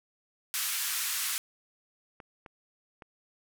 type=band-pass noise; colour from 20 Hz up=white; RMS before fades=-32 dBFS; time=0.54-1.38 s; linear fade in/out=0 ms; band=1200 to 15000 Hz; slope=24 dB/octave
type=clicks; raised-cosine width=0.5 ms; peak=-31 dBFS; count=3; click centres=2.202 / 2.462 / 3.022 s
effects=none